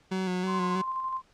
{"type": "tone with vibrato", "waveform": "30% pulse", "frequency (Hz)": 185, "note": "F#3", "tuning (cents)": 0, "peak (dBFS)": -25, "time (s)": [0.11, 0.82], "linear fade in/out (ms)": 10, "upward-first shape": "square", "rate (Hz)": 3.1, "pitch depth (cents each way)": 28}
{"type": "tone with tremolo", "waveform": "sine", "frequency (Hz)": 1046.5, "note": "C6", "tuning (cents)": 0, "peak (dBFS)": -28, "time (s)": [0.46, 1.22], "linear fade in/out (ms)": 50, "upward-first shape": "square", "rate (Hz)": 12, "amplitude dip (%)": 30}
{"effects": ["pink hiss -63 dBFS RMS until 1.33 s", "low-pass 6000 Hz 12 dB/octave"]}